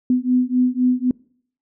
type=beating tone pair; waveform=sine; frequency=249.2 / 253.1 Hz; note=B3 / B3; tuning=+16 / +43 cents; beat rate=3.9 Hz; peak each=-18 dBFS; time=0.1-1.11 s; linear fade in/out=2 ms; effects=noise-tail reverb RT60 0.6 s tail -25 dB re dry